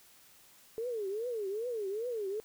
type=tone with vibrato; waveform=sine; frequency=436.5 Hz; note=A4; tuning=14 cents flat; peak=-33 dBFS; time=0.78-2.4 s; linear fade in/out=0 ms; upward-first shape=triangle; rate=2.5 Hz; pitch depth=260 cents each way; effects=white hiss -60 dBFS RMS until 2.44 s